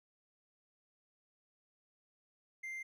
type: tone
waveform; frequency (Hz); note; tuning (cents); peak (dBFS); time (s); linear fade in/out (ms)
triangle; 2093; C7; 0; -39; 2.63-2.83; 10
effects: none